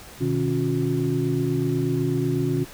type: tone cluster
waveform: sine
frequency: 125.7 / 153.8 / 275.3 / 360.5 Hz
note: B2 / D#3 / C#4 / F#4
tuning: +31 / -20 / -12 / -45 cents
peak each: -26 dBFS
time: 0.2-2.65 s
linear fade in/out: 20 ms
effects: pink hiss -43 dBFS RMS until 2.73 s